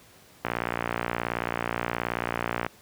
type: click train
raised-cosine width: 0.5 ms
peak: -11 dBFS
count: 131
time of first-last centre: 0.45-2.665 s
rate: 58.7 Hz
effects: pink hiss -54 dBFS RMS until 2.81 s + high-pass 80 Hz 12 dB/octave